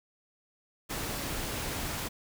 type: noise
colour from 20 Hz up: pink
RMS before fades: -35 dBFS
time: 0.89-2.09 s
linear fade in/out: 20 ms
effects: none